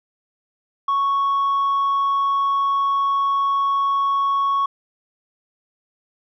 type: tone with tanh clipping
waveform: triangle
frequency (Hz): 1108.7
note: C#6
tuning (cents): 0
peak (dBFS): -17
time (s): 0.88-4.66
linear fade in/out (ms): 5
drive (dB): 6
effects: none